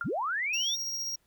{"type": "tone with exponential decay", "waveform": "sine", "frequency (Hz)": 1396.9, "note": "F6", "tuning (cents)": 0, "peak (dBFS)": -26, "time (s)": [0.01, 0.11], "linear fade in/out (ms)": 2, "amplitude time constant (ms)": 20}
{"type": "linear sweep", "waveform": "sine", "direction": "up", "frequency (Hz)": [61.2, 3729], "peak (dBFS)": -28, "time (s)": [0.04, 0.76], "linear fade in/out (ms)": 20}
{"type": "tone with tremolo", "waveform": "square", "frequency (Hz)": 5620, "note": "F8", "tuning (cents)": 10, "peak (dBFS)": -31, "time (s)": [0.53, 1.16], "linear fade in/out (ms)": 10, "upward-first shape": "triangle", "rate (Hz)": 15, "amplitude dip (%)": 30}
{"effects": ["pink hiss -71 dBFS RMS until 1.26 s"]}